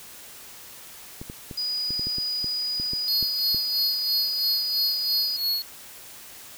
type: clicks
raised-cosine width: 3 ms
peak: -23 dBFS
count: 12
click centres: 1.215 / 1.299 / 1.512 / 1.906 / 1.995 / 2.07 / 2.184 / 2.444 / 2.799 / 2.934 / 3.227 / 3.546 s
type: tone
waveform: sine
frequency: 4931 Hz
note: D#8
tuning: 16 cents flat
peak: -25 dBFS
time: 1.57-5.37 s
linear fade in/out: 10 ms
type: tone with tremolo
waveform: square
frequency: 4343 Hz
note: C#8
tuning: 36 cents flat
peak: -22 dBFS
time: 3.08-5.62 s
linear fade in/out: 0 ms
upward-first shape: sine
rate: 3 Hz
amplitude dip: 75%
effects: white hiss -44 dBFS RMS until 6.57 s